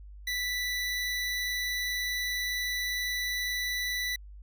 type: tone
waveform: 25% pulse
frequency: 1975.5 Hz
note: B6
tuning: in tune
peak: -26 dBFS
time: 0.27-4.16 s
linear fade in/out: 5 ms
effects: added 50 Hz sine -44 dBFS peak until 4.42 s